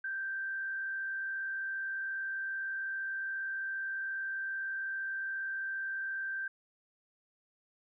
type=tone with frequency modulation; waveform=sine; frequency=1568 Hz; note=G6; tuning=in tune; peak=-34 dBFS; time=0.04-6.48 s; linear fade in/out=5 ms; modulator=57.5 Hz; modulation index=0.39; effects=none